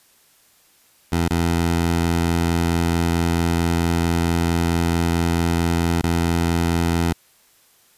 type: tone with dropouts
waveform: 15% pulse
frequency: 84.5 Hz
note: E2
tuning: 43 cents sharp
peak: -11 dBFS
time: 1.12-7.13 s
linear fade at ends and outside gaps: 5 ms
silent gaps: 1.283-1.306 / 6.015-6.035 s
effects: white hiss -56 dBFS RMS until 7.97 s + resampled to 32000 Hz